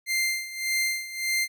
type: tone with tremolo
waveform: sawtooth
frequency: 2093 Hz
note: C7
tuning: in tune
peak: -19 dBFS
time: 0.06-1.48 s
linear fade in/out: 50 ms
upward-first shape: sine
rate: 1.7 Hz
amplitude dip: 80%
effects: none